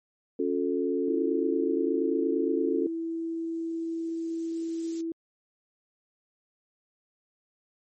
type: chord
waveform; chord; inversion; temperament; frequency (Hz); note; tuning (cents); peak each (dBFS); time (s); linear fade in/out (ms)
sine; Db augmented; none; equal with one note detuned; 277.2 / 358.2 / 440; Db4 / F4 / A4; 0 / +44 / 0; -29; 0.39-2.87; 5
type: tone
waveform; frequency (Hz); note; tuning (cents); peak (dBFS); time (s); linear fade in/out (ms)
sine; 329.6; E4; 0; -29; 1.08-5.12; 2
type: noise with exponential growth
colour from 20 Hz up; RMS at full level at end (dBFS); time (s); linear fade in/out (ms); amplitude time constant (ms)
violet; -38; 2.43-5.01; 2; 560
effects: MP3 32 kbps